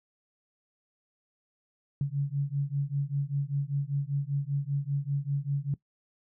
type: beating tone pair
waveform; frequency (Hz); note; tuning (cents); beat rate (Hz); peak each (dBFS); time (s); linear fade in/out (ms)
sine; 138.59 / 143.69; C#3 / D3; 0 / -37; 5.1; -30; 2.01-5.74; 2
effects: noise-tail reverb RT60 0.1 s tail -19 dB re dry